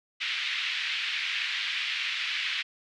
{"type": "band-pass noise", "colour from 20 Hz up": "pink", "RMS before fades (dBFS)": -31, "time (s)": [0.2, 2.63], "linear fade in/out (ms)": 20, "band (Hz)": [2000, 3600], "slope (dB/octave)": 24, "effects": []}